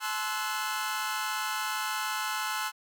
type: chord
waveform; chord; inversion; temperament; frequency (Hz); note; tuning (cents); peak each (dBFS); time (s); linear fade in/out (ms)
sawtooth; F# half-diminished seventh; first; equal with one note detuned; 859.9 / 1046.5 / 1318.5 / 1480; A5 / C6 / E6 / F#6; -40 / 0 / 0 / 0; -32; 0-2.72; 50
effects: none